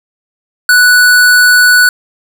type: tone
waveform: square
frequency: 1480 Hz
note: F#6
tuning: in tune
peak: -4 dBFS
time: 0.69-1.89 s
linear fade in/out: 2 ms
effects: none